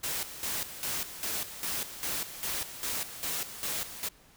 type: noise with tremolo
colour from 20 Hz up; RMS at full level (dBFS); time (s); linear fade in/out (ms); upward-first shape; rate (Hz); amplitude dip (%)
white; -33; 0.03-4.09; 10; square; 2.5; 70
effects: pink hiss -59 dBFS RMS until 4.36 s